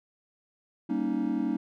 triangle chord, Eb dominant seventh, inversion first, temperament just, 194.45 / 233.3 / 280 / 311.1 Hz, G3 / Bb3 / Db4 / Eb4, -14 / +2 / +18 / 0 cents, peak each -33 / -29 / -29 / -29 dBFS, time 0.89-1.57 s, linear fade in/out 10 ms, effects none

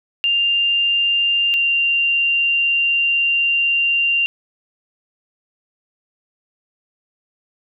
sine tone pair in turn, 2794 / 2778 Hz, F7 / F7, 0 / -10 cents, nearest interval unison, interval 10 cents, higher first, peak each -14 dBFS, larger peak neither, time 0.24-1.54 / 1.54-4.26 s, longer second, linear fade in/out 0 ms, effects none

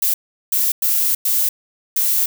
violet noise bursts at uneven times, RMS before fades -17 dBFS, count 5, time 0.02-0.14 / 0.52-0.72 / 0.82-1.15 / 1.25-1.49 / 1.96-2.26 s, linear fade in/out 5 ms, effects none

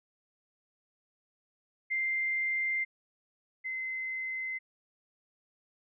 sine tone pair in turn, 2093 / 2058 Hz, C7 / C7, 0 / -29 cents, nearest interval unison, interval 29 cents, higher first, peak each -28 / -33 dBFS, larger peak first, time 1.9-2.85 / 3.64-4.59 s, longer neither, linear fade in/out 20 ms, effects none

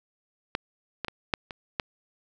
clicks, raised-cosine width 0.3 ms, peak -10 / -14 / -17 / -7 / -21 / -10 dBFS, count 6, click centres 0.551 / 1.047 / 1.083 / 1.338 / 1.508 / 1.798 s, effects none

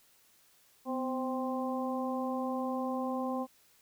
harmonic tone with a mistuned harmonic, 261.6 Hz, C4, in tune, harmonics 1 / 2 / 3 / 4, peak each -34 / -37 / -39 / -40 dBFS, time 0.85-3.47 s, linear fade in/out 50 ms, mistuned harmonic 1, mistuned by -54 cents, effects white hiss -65 dBFS RMS until 3.81 s

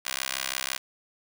15% pulse tone with high-pass filter, 66 Hz, C2, 16 cents sharp, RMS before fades -32 dBFS, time 0.05-0.78 s, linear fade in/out 10 ms, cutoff 1900 Hz, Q 0.58, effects none

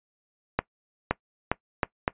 accelerating click train, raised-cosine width 0.5 ms, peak -7 dBFS, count 5, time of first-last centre 0.59-2.079 s, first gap 520 ms, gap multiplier 0.78, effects noise-tail reverb RT60 0.1 s tail -21 dB re dry + resampled to 8000 Hz

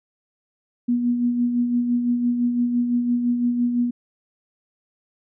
sine tone with tremolo, 241.8 Hz, B3, 36 cents flat, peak -16 dBFS, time 0.88-3.91 s, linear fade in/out 10 ms, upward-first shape sine, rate 5.9 Hz, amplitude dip 45%, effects none

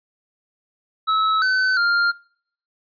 square tone with pitch steps, 1298 / 1517 / 1399 Hz, E6 / F#6 / F6, -27 / +43 / +3 cents, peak -17 dBFS, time 1.07-2.12 s, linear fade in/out 20 ms, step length 350 ms, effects noise-tail reverb RT60 0.6 s tail -23 dB re dry + resampled to 11025 Hz

